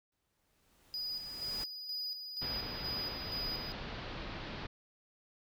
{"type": "noise with exponential growth", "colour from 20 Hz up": "pink", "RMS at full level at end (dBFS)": -45, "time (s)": [0.12, 1.64], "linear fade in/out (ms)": 2, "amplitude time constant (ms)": 330}
{"type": "tone with tremolo", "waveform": "triangle", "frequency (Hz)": 4941, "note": "D#8", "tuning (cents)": -13, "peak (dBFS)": -35, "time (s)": [0.94, 3.72], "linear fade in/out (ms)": 0, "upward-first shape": "square", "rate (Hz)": 2.1, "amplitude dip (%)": 50}
{"type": "low-pass noise", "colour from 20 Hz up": "pink", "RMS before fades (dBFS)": -43, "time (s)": [2.41, 4.67], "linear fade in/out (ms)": 10, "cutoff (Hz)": 4700, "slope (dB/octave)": 48}
{"effects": []}